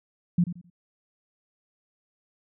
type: tone with echo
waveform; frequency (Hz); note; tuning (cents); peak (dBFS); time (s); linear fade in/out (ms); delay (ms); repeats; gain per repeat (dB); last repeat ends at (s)
sine; 174.61; F3; 0; -17; 0.38-0.44; 5; 87; 3; -12; 0.701
effects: none